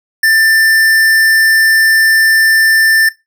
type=tone with hard clipping; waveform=sine; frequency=1780 Hz; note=A6; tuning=20 cents sharp; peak=-8 dBFS; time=0.23-3.09 s; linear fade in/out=5 ms; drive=17 dB; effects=noise-tail reverb RT60 0.2 s tail -19 dB re dry